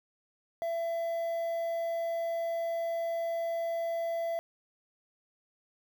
triangle tone with quantisation, 670 Hz, E5, 28 cents sharp, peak -28 dBFS, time 0.62-4.39 s, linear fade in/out 0 ms, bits 9, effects none

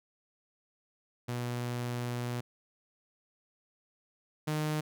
sawtooth tone pair in turn, 121.5 / 153.08 Hz, B2 / D#3, -28 / -28 cents, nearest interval major third, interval 400 cents, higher second, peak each -29 / -26 dBFS, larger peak second, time 1.28-2.41 / 4.47-4.81 s, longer first, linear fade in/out 10 ms, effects none

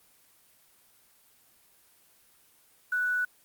sine tone with quantisation, 1480 Hz, F#6, in tune, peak -25 dBFS, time 2.92-3.25 s, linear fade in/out 5 ms, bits 8, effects white hiss -62 dBFS RMS until 3.44 s + Opus 24 kbps

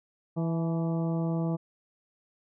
harmonic tone with a mistuned harmonic, 164.81 Hz, E3, in tune, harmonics 1 / 2 / 3 / 4 / 5 / 6 / 7, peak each -27 / -34 / -39 / -39 / -44 / -50 / -48 dBFS, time 0.36-1.57 s, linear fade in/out 20 ms, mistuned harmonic 5, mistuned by +48 cents, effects none

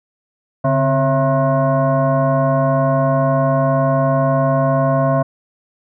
sine tone with frequency modulation, 262.5 Hz, C4, 6 cents sharp, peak -12 dBFS, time 0.64-5.23 s, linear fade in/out 10 ms, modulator 404 Hz, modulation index 1.8, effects none

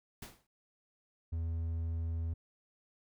pink noise with exponential decay, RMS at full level -43 dBFS, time 0.22-0.47 s, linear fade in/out 5 ms, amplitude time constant 53 ms
triangle tone, 82.41 Hz, E2, in tune, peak -31 dBFS, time 1.32-2.34 s, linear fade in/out 10 ms
effects none

